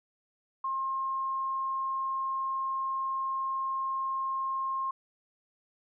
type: tone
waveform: sine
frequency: 1067 Hz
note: C6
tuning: 34 cents sharp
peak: -29 dBFS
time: 0.64-4.91 s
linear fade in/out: 5 ms
effects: none